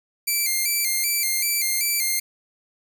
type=tone with vibrato; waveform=5% pulse; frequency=2217 Hz; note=C#7; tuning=in tune; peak=-11 dBFS; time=0.27-2.2 s; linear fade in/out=10 ms; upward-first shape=square; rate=2.6 Hz; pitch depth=84 cents each way; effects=8-bit